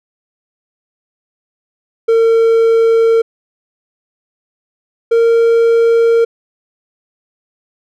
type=tone pair in turn; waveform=triangle; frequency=455.1 / 461.5 Hz; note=A#4 / A#4; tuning=-42 / -17 cents; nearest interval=unison; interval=25 cents; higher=second; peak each=-5 dBFS; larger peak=neither; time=2.08-3.22 / 5.11-6.25 s; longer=neither; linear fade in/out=10 ms; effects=none